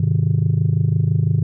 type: chord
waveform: sine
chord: Ab major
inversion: none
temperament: just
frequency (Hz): 103.83 / 129.78 / 155.74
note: Ab2 / C3 / Eb3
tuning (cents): 0 / -14 / +2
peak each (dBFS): -17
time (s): 0-1.43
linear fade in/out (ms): 5
effects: tanh soft clip ceiling -9 dBFS